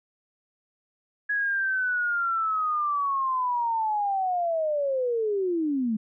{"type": "linear sweep", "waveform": "sine", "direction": "down", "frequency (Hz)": [1678, 208.5], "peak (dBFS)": -23, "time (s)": [1.29, 5.97], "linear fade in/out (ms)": 10, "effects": []}